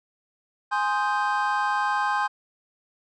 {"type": "chord", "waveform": "triangle", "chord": "Ab major seventh", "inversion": "none", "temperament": "equal", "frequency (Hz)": [830.6, 1046.5, 1244.5, 1568], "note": ["Ab5", "C6", "Eb6", "G6"], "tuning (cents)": [0, 0, 0, 0], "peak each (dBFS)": [-24, -25, -30, -26], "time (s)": [0.71, 2.28], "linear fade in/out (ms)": 20, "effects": ["resampled to 22050 Hz"]}